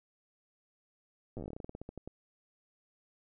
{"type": "slowing click train", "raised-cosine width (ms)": 2, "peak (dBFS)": -29, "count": 20, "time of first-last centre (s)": [1.37, 2.076], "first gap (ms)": 8, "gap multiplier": 1.15, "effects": []}